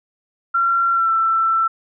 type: tone with pitch glide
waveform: sine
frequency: 1368 to 1335.2 Hz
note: F6 to E6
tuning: -36 to +22 cents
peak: -14 dBFS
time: 0.54-1.68 s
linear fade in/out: 10 ms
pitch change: -42 cents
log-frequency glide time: 0.92-1.12 s
effects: none